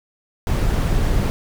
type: noise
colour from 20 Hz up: brown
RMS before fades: -18 dBFS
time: 0.47-1.3 s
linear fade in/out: 0 ms
effects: none